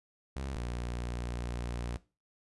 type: tone pair in turn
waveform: sawtooth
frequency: 67.3 / 59.7 Hz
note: C2 / A#1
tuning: +49 / +42 cents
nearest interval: major second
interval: 207 cents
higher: first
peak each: -32 / -31 dBFS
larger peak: second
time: 0.36-0.56 / 0.56-1.97 s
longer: second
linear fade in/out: 0 ms
effects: noise-tail reverb RT60 0.3 s tail -18 dB re dry + resampled to 24000 Hz